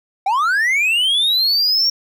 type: linear sweep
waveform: triangle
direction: up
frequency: 740 to 5588 Hz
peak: -12 dBFS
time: 0.26-1.9 s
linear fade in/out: 5 ms
effects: none